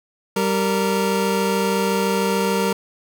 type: tone pair together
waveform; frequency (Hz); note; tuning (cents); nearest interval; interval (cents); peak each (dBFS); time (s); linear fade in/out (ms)
25% pulse; 194.58 / 462.8; G3 / A#4; -13 / -13; octave + minor third; 1500; -17; 0.36-2.73; 5
effects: none